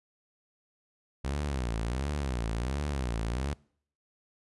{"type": "tone with vibrato", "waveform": "sawtooth", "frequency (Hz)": 63.8, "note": "C2", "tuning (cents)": -43, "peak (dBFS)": -26, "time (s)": [1.24, 3.54], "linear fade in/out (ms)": 10, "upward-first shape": "sine", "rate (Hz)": 1.4, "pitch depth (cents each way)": 250, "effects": ["noise-tail reverb RT60 0.6 s tail -25 dB re dry", "resampled to 24000 Hz"]}